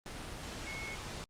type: tone in noise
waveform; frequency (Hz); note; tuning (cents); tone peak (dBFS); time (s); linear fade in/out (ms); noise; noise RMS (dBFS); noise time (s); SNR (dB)
sine; 2188; C#7; -23; -42; 0.67-0.95; 0; pink; -43; 0.06-1.24; -2
effects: low-pass 8000 Hz 12 dB/octave + Opus 32 kbps